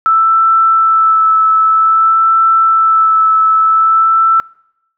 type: tone with vibrato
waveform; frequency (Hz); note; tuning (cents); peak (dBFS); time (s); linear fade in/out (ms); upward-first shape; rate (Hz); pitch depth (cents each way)
sine; 1318.5; E6; 0; -6; 0.06-4.4; 0; sine; 0.52; 15
effects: noise-tail reverb RT60 0.8 s tail -25 dB re dry